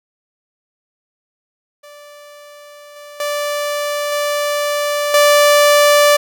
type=tone with level steps; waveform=sawtooth; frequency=585 Hz; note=D5; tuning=7 cents flat; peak=-33 / -30 / -14 / -12 / -4 dBFS; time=1.83-6.17 s; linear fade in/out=10 ms; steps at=2.96 / 3.2 / 4.12 / 5.14 s; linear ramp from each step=2 ms; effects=none